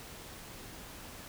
silence, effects pink hiss -48 dBFS RMS until 1.28 s

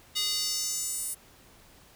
square tone with high-pass filter sweep, 412.6 Hz, G#4, 11 cents flat, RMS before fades -31 dBFS, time 0.15-1.15 s, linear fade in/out 20 ms, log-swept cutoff 3600 to 10000 Hz, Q 2.7, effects pink hiss -56 dBFS RMS until 1.95 s

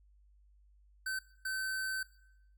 square tone bursts at uneven times, 1536 Hz, G6, 36 cents flat, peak -35 dBFS, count 2, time 1.06-1.19 / 1.45-2.03 s, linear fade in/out 5 ms, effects noise-tail reverb RT60 0.8 s tail -18 dB re dry + added 50 Hz sine -61 dBFS peak until 2.57 s

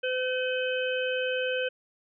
harmonic tone, 510 Hz, C5, 44 cents flat, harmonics 1 / 3 / 5 / 6, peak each -28 / -33 / -35 / -36 dBFS, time 0.03-1.69 s, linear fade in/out 10 ms, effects none

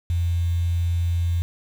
sine tone with quantisation, 85.8 Hz, F2, 30 cents flat, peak -19 dBFS, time 0.1-1.42 s, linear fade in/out 0 ms, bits 7, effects none

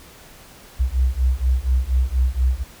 sine beating tone pair, 61.74 / 65.94 Hz, B1 / C2, 0 / +14 cents, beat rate 4.2 Hz, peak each -19 dBFS, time 0.79-2.64 s, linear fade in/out 20 ms, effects pink hiss -45 dBFS RMS until 2.8 s

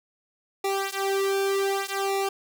sawtooth tone with flanger, 392 Hz, G4, in tune, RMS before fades -26 dBFS, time 0.64-2.29 s, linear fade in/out 5 ms, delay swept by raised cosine 1.9 to 4.1 ms, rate 0.66 Hz, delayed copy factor -1, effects none

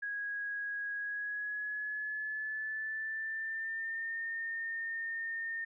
sine tone with pitch glide, 1653 to 1823.6 Hz, G#6 to A#6, -9 to -39 cents, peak -35 dBFS, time 0.02-5.65 s, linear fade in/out 10 ms, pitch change +170 cents, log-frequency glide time 0.95-4.17 s, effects none

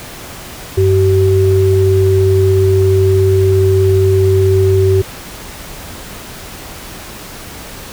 sine tone pair together, 96.07 / 382.6 Hz, G2 / G4, -34 / -42 cents, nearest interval 2 octaves, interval 2392 cents, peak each -10 dBFS, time 0.77-5.02 s, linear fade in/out 10 ms, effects pink hiss -30 dBFS RMS until 7.92 s

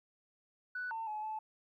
sine tone with pitch steps, 1486 / 899 / 853 / 868 Hz, F#6 / A5 / G#5 / A5, +7 / +37 / +46 / -24 cents, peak -36 dBFS, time 0.75-1.39 s, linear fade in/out 5 ms, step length 160 ms, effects tanh soft clip ceiling -32 dBFS + 13-bit

